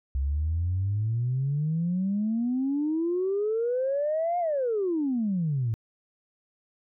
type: exponential two-way sweep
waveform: sine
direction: up then down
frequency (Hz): 65.7 to 717 to 107.5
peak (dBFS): -23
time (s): 0.15-5.74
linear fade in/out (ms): 0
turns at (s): 4.39
effects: tanh soft clip ceiling -19 dBFS